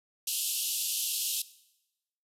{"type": "band-pass noise", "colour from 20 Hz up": "white", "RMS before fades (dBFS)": -32, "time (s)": [0.27, 1.42], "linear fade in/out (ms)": 5, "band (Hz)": [2700, 14000], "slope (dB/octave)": 96, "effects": ["noise-tail reverb RT60 0.9 s tail -18 dB re dry"]}